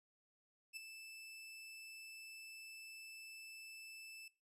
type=tone with ADSR envelope; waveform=sawtooth; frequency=2637 Hz; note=E7; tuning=in tune; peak=-40 dBFS; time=0.73-4.28 s; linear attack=38 ms; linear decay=7 ms; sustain=-9 dB; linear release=3 ms; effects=noise-tail reverb RT60 0.3 s tail -20 dB re dry + resampled to 32000 Hz